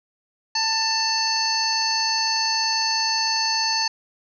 harmonic tone with a mistuned harmonic, 889 Hz, A5, 18 cents sharp, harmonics 1 / 2 / 3 / 5 / 6 / 7, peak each -26 / -30 / -32 / -22 / -32 / -30 dBFS, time 0.55-3.88 s, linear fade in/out 5 ms, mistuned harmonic 6, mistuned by -48 cents, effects none

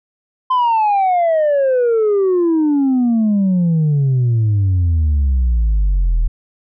sine exponential sweep, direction down, 1037 to 38.36 Hz, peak -9 dBFS, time 0.5-6.28 s, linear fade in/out 10 ms, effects tanh soft clip ceiling -10 dBFS

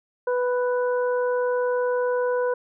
harmonic tone, 494.8 Hz, B4, 3 cents sharp, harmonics 1 / 2 / 3, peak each -21 / -30 / -33 dBFS, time 0.27-2.54 s, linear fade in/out 5 ms, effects none

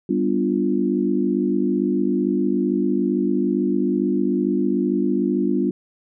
sine chord, G dominant seventh, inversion none, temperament equal, 196 / 246.9 / 293.7 / 349.2 Hz, G3 / B3 / D4 / F4, 0 / 0 / 0 / 0 cents, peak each -23 dBFS, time 0.09-5.71 s, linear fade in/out 5 ms, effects none

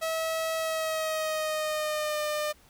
sawtooth tone with pitch glide, 646 to 602.7 Hz, E5 to D5, -35 to +45 cents, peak -24 dBFS, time 0.01-2.53 s, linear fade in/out 20 ms, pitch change -120 cents, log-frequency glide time 0.56-2.21 s, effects pink hiss -59 dBFS RMS until 2.69 s

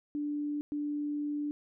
sine tone bursts at uneven times, 293.7 Hz, D4, in tune, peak -31 dBFS, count 2, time 0.15-0.61 / 0.72-1.51 s, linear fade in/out 0 ms, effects none

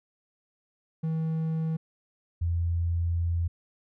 triangle / sine tone pair in turn, 160.5 / 85.02 Hz, E3 / F2, -46 / -46 cents, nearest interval major seventh, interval 1100 cents, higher first, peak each -24 dBFS, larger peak neither, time 1.03-1.77 / 2.41-3.48 s, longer second, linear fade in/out 10 ms, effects none

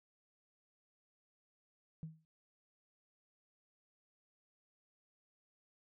sine tone with exponential decay, 159.3 Hz, D#3, 41 cents sharp, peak -38 dBFS, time 2.03-2.25 s, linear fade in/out 0 ms, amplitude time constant 47 ms, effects tanh soft clip ceiling -36 dBFS

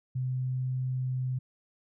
sine tone, 128.5 Hz, C3, 31 cents flat, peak -28 dBFS, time 0.15-1.39 s, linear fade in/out 10 ms, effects none

